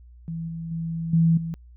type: tone with level steps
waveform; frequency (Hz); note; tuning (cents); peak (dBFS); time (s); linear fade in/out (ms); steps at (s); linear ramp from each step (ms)
sine; 164.81; E3; 0; -28 / -30 / -26 / -15 / -27; 0.28-1.54; 0; 0.48 / 0.71 / 1.13 / 1.37; 5
effects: added 60 Hz sine -45 dBFS peak until 1.76 s

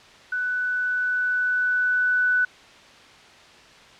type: tone with level ramp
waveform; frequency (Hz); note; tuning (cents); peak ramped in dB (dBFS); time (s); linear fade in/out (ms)
sine; 1491; F#6; +13; -23 to -17; 0.32-2.45; 5
effects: white hiss -48 dBFS RMS until 3.99 s + low-pass 4000 Hz 12 dB/octave

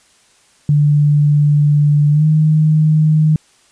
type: tone with pitch glide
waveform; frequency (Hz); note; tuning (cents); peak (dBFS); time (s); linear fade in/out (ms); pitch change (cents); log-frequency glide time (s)
sine; 147.1 to 154.95; D3 to D#3; +3 to -7; -8; 0.69-3.36; 2; +90; 2.11-2.25
effects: white hiss -52 dBFS RMS until 3.71 s + resampled to 22050 Hz

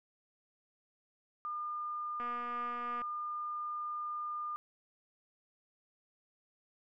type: tone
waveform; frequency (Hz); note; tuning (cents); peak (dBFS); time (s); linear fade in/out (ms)
sine; 1208; D6; +48; -36; 1.45-4.56; 0
type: click train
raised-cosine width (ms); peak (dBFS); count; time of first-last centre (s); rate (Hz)
0.5; -32; 198; 2.2-3.017; 241
effects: none

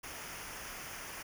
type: noise with comb filter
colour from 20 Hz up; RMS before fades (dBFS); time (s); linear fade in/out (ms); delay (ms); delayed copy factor
pink; -45; 0.03-1.23; 10; 0.25; -0.65
effects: none

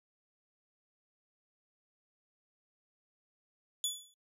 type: tone with exponential decay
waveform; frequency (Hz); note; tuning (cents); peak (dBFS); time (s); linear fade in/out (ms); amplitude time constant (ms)
20% pulse; 3435; A7; -42; -23; 3.84-4.14; 1; 65
effects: noise-tail reverb RT60 0.1 s tail -25 dB re dry

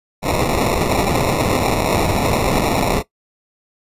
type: noise with sample-and-hold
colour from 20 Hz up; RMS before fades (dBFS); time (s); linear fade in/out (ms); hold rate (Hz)
white; -17; 0.22-3.03; 50; 1575
effects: noise-tail reverb RT60 0.1 s tail -17 dB re dry + resampled to 32000 Hz

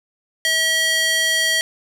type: tone with high-pass filter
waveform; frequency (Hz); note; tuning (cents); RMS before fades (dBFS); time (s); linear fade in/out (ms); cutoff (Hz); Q
square; 643; E5; -43; -18; 0.45-1.61; 0; 2200; 1.3
effects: low-pass 12000 Hz 12 dB/octave + 7-bit

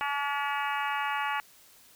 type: harmonic tone with a mistuned harmonic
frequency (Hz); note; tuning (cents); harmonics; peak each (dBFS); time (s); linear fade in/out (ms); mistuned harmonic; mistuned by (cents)
285.4; D4; -49; 3 / 4 / 5 / 6 / 7 / 8 / 9 / 10; -32 / -34 / -36 / -38 / -39 / -40 / -41 / -42; 0.01-1.4; 0; 7; -42
effects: white hiss -57 dBFS RMS until 1.95 s

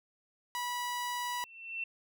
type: tone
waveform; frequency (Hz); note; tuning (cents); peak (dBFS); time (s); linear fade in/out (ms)
sawtooth; 977; B5; -19; -30; 0.55-1.44; 0
type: tone with exponential growth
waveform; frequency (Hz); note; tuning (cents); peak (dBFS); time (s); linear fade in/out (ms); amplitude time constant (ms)
sine; 2693; E7; +36; -32; 1.15-1.84; 5; 150
effects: none

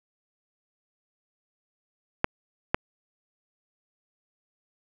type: clicks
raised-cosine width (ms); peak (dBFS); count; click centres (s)
0.5; -5; 2; 2.244 / 2.745
effects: none

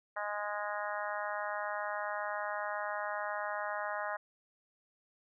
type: harmonic tone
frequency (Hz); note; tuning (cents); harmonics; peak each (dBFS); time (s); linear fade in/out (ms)
207.3; G#3; -3; 3 / 4 / 5 / 6 / 7 / 8 / 9; -40 / -41 / -42 / -43 / -43 / -44 / -45; 0.16-4.17; 10
effects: none

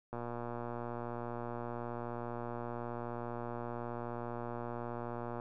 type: click train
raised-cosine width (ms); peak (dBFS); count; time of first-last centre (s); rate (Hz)
1; -27; 628; 0.13-5.399; 119
effects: none

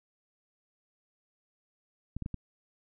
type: clicks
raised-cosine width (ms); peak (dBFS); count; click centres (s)
5; -23; 4; 2.166 / 2.223 / 2.261 / 2.343
effects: none

